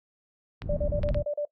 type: low-pass noise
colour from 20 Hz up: pink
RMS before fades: -29 dBFS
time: 0.61-1.24 s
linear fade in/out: 50 ms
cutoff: 150 Hz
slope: 12 dB/octave
type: clicks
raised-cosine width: 0.3 ms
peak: -23 dBFS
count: 4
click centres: 0.62 / 1.032 / 1.089 / 1.145 s
type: tone bursts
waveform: sine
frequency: 587.3 Hz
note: D5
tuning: in tune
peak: -26 dBFS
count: 7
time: 0.69-1.452 s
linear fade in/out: 5 ms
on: 78 ms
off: 36 ms
effects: noise-tail reverb RT60 0.1 s tail -20 dB re dry